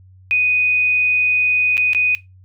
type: tone with dropouts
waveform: sine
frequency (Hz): 2489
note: D#7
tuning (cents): 0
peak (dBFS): -13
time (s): 0.31-2.15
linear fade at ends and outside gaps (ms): 0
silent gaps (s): 1.77-1.778 / 1.933-1.948
effects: noise-tail reverb RT60 0.2 s tail -18 dB re dry + added 93 Hz sine -43 dBFS peak until 2.44 s